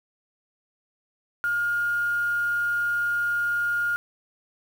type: tone with quantisation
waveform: sine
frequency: 1419 Hz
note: F6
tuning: 27 cents sharp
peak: -22 dBFS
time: 1.44-3.96 s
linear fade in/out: 0 ms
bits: 7
effects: none